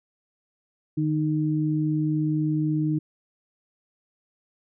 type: tone pair together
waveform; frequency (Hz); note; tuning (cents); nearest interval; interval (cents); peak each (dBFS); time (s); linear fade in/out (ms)
sine; 152.4 / 308.5; D#3 / D#4; -36 / -15; octave; 1221; -24; 0.97-2.99; 10
effects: none